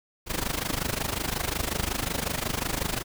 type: noise with amplitude modulation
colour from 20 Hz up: pink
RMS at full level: -26 dBFS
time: 0.26-3.04 s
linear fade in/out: 50 ms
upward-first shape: sine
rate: 25.5 Hz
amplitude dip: 85%
effects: none